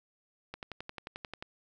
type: click train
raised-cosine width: 0.3 ms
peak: -24 dBFS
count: 11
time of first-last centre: 0.54-1.425 s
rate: 11.3 Hz
effects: none